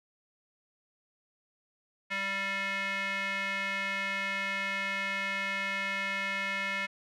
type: tone with band-pass filter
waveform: square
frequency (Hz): 196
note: G3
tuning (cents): 0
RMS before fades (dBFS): -33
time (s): 2.1-6.87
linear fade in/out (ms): 20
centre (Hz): 2100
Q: 3.5
effects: none